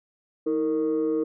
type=tone pair together; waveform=sine; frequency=318.5 / 460.8 Hz; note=D#4 / A#4; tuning=+41 / -20 cents; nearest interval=tritone; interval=639 cents; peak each=-23 dBFS; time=0.46-1.24 s; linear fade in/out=10 ms; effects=tanh soft clip ceiling -18 dBFS